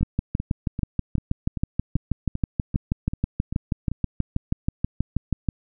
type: two click trains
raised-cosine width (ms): 5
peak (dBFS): -15 / -9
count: 11 / 35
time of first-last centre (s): 0.01-3.916 / 0.03-5.487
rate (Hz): 2.56 / 6.23
effects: none